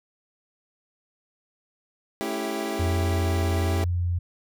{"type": "chord", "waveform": "25% pulse", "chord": "A dominant seventh", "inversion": "none", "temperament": "equal with one note detuned", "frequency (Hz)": [217.3, 277.2, 329.6, 392], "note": ["A3", "C#4", "E4", "G4"], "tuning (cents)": [-21, 0, 0, 0], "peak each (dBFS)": [-30, -31, -28, -28], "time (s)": [2.21, 3.84], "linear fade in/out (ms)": 0}
{"type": "tone with vibrato", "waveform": "sine", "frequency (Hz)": 87.31, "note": "F2", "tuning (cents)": 0, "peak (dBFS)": -22, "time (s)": [2.79, 4.19], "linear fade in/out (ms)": 10, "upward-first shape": "sine", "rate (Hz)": 1.1, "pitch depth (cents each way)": 12}
{"effects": []}